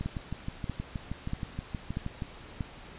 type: two click trains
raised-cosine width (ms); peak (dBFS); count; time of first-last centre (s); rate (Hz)
5; -21 / -19; 15 / 5; 0.01-2.222 / 0.06-2.608; 6.33 / 1.57
effects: pink hiss -48 dBFS RMS until 2.98 s + resampled to 8000 Hz